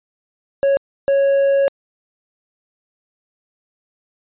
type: tone bursts at uneven times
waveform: triangle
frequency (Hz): 553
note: C#5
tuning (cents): -4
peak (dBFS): -10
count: 2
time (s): 0.63-0.77 / 1.08-1.68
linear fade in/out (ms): 0
effects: resampled to 8000 Hz